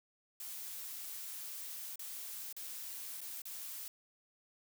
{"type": "noise with dropouts", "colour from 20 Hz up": "blue", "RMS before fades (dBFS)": -45, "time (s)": [0.4, 3.88], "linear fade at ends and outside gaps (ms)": 2, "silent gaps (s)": [[1.958, 1.993], [2.527, 2.565], [3.207, 3.214], [3.419, 3.454]], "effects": []}